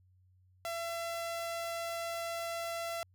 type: tone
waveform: sawtooth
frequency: 674 Hz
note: E5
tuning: 38 cents sharp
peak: -32 dBFS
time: 0.65-3.03 s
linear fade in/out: 0 ms
effects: added 92 Hz sine -63 dBFS peak until 3.14 s